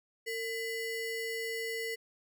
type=ring-modulated tone; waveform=square; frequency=1231 Hz; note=D#6; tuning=19 cents flat; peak=-32 dBFS; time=0.26-1.96 s; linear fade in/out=20 ms; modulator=777 Hz; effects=none